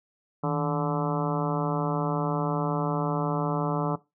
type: harmonic tone with a mistuned harmonic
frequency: 145.5 Hz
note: D3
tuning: 16 cents flat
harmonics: 1 / 2 / 3 / 4 / 5 / 6 / 7 / 8 / 9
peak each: -28 / -31 / -33 / -34 / -35 / -36 / -36 / -37 / -38 dBFS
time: 0.43-3.96 s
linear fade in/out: 10 ms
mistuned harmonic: 1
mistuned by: +150 cents
effects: noise-tail reverb RT60 0.2 s tail -17 dB re dry